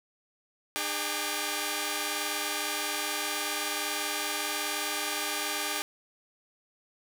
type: tone cluster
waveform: 5% pulse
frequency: 301.8 / 408.8 / 797 / 1163 Hz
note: D4 / G#4 / G5 / D6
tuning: +47 / -27 / +28 / -17 cents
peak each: -24 dBFS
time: 0.76-5.82 s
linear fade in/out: 0 ms
effects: none